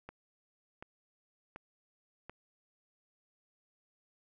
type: click train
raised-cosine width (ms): 0.5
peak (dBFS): -30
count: 4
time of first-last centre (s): 0.09-2.296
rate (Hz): 1.36
effects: none